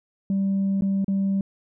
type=tone with dropouts; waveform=sine; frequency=195.3 Hz; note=G3; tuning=6 cents flat; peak=-18 dBFS; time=0.3-1.41 s; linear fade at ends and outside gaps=2 ms; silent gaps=0.81-0.821 / 1.045-1.081 s; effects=tanh soft clip ceiling -18 dBFS